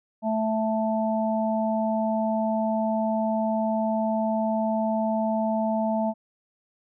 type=harmonic tone; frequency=220 Hz; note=A3; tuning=in tune; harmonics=1 / 3 / 4; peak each=-25 / -26 / -30 dBFS; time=0.22-6.14 s; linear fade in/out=50 ms; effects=none